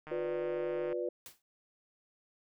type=click train; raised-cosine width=0.5 ms; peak=-32 dBFS; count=133; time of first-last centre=0.07-0.927 s; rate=154 Hz
type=chord; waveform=sine; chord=B diminished; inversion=second; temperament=equal with one note detuned; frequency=355.5 / 493.9 / 587.3 Hz; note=F4 / B4 / D5; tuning=+31 / 0 / 0 cents; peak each=-36 / -36 / -39 dBFS; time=0.11-1.09 s; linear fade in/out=5 ms
type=noise with exponential decay; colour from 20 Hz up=white; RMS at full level=-45 dBFS; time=1.26-1.42 s; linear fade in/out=1 ms; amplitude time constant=34 ms
effects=none